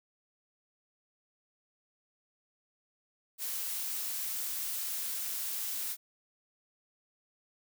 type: noise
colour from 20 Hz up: blue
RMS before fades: -36 dBFS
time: 3.38-5.97 s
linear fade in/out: 50 ms
effects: none